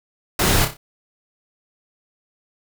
pink noise with echo, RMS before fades -18 dBFS, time 0.39-0.65 s, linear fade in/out 5 ms, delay 30 ms, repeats 4, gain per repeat -7 dB, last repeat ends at 0.77 s, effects none

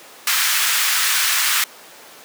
pink high-pass noise, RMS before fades -18 dBFS, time 0.27-1.64 s, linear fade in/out 2 ms, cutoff 1300 Hz, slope 24 dB/octave, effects pink hiss -41 dBFS RMS until 2.24 s + high-pass 400 Hz 12 dB/octave

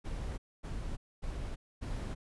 brown noise bursts, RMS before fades -38 dBFS, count 4, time 0.04-2.15 s, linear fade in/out 20 ms, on 340 ms, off 250 ms, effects resampled to 24000 Hz

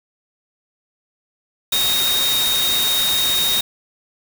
sine tone in noise, 3729 Hz, A#7, in tune, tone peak -17 dBFS, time 1.72-3.61 s, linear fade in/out 5 ms, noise white, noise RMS -22 dBFS, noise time 1.72-3.61 s, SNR +2 dB, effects none

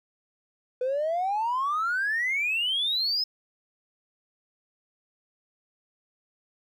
triangle exponential sweep, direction up, 493.5 to 5180 Hz, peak -21 dBFS, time 0.81-3.24 s, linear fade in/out 5 ms, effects tanh soft clip ceiling -21 dBFS

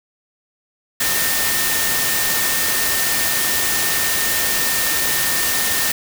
sine tone in noise, 1818 Hz, A#6, 44 cents flat, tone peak -25 dBFS, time 1-5.92 s, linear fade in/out 5 ms, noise white, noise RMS -19 dBFS, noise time 1-5.92 s, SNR -9 dB, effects none

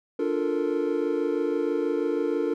triangle chord, Bb major seventh, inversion first, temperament equal, 293.7 / 349.2 / 440 / 466.2 Hz, D4 / F4 / A4 / Bb4, 0 / 0 / 0 / 0 cents, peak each -27 dBFS, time 0.19-2.54 s, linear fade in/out 5 ms, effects none

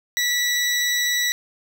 20% pulse tone, 1952 Hz, B6, 21 cents flat, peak -14 dBFS, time 0.17-1.32 s, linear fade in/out 0 ms, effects none

